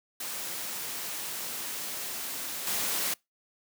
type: noise with level steps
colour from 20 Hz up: white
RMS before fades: -36 / -30 dBFS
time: 0.2-3.14 s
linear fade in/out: 5 ms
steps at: 2.67 s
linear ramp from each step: 2 ms
effects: noise-tail reverb RT60 0.2 s tail -25 dB re dry + high-pass 150 Hz 12 dB/octave